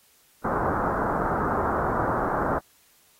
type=low-pass noise; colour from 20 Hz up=white; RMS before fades=-26 dBFS; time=0.44-2.59 s; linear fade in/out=10 ms; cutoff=1400 Hz; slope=48 dB/octave; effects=white hiss -60 dBFS RMS until 3.19 s + AAC 48 kbps